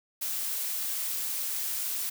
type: noise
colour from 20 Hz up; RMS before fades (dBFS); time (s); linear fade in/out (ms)
blue; -32; 0.21-2.1; 10
effects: none